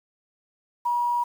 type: tone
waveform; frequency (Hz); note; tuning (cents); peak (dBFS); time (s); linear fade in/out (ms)
sine; 961; B5; -48; -21; 0.85-1.24; 10
effects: 8-bit